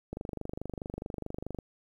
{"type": "click train", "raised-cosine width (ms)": 2, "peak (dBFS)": -23, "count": 37, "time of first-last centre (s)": [0.13, 1.587], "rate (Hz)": 24.7, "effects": ["10-bit"]}